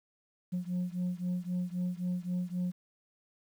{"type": "beating tone pair", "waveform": "sine", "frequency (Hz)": [177.9, 181.7], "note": ["F3", "F#3"], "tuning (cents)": [32, -31], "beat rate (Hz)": 3.8, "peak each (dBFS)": [-32, -33], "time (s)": [0.52, 2.72], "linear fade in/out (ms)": 20, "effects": ["tanh soft clip ceiling -28 dBFS", "10-bit"]}